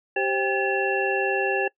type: tone cluster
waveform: sine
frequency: 390.2 / 530 / 794 / 1711 / 2711 Hz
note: G4 / C5 / G5 / A6 / E7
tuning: -8 / +22 / +22 / -49 / +48 cents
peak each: -26 / -29 / -28 / -26 / -29 dBFS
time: 0.16-1.68 s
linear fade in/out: 5 ms
effects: noise-tail reverb RT60 0.1 s tail -23 dB re dry